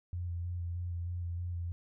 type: tone with vibrato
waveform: sine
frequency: 87.1 Hz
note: F2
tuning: 4 cents flat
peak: -34 dBFS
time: 0.13-1.72 s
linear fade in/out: 0 ms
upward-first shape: square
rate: 3.2 Hz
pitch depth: 20 cents each way
effects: none